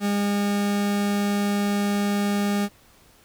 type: tone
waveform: 40% pulse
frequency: 203.2 Hz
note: G#3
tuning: 38 cents flat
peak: -20 dBFS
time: 0-2.69 s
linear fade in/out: 50 ms
effects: pink hiss -55 dBFS RMS until 3.24 s